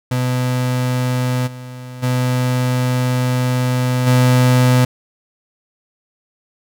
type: tone with level steps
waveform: 35% pulse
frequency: 126 Hz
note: B2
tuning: 35 cents sharp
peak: -14 / -28 / -13 / -8 dBFS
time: 0.11-4.85 s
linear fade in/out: 5 ms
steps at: 1.46 / 2.02 / 4.06 s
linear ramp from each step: 20 ms
effects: none